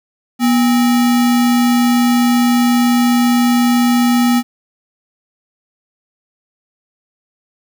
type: tone with sample-and-hold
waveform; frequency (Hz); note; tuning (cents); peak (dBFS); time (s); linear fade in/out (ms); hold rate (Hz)
sine; 242.2; B3; -34; -9; 0.39-4.43; 50; 1050
effects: none